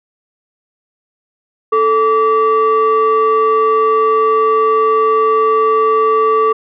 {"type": "tone pair together", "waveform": "sine", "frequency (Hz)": [440, 1155.1], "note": ["A4", "D6"], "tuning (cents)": [0, -29], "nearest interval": "octave + perfect fourth", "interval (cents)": 1671, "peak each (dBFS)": -10, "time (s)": [1.72, 6.53], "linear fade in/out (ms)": 10, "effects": ["tanh soft clip ceiling -5 dBFS"]}